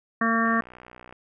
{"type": "harmonic tone", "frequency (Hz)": 227.7, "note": "A#3", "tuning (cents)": -40, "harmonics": [1, 2, 3, 5, 6, 7, 8], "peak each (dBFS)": [-24, -34, -31, -25, -33, -30, -27], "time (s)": [0.21, 0.61], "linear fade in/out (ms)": 5}
{"type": "click train", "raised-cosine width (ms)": 0.5, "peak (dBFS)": -29, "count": 42, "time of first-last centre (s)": [0.46, 1.126], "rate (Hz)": 61.6}
{"effects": []}